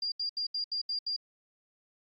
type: tone bursts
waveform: sine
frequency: 4795 Hz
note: D8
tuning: 35 cents sharp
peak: -30 dBFS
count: 7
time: 0.02-1.164 s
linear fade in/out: 5 ms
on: 100 ms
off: 74 ms
effects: AAC 48 kbps